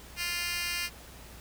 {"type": "tone with high-pass filter", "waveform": "10% pulse", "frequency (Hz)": 349.2, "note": "F4", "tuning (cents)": 0, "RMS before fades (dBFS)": -33, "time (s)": [0.16, 0.9], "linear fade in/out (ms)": 50, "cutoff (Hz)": 2800, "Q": 2, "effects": ["added 60 Hz sine -51 dBFS peak until 1.4 s", "pink hiss -50 dBFS RMS until 1.4 s"]}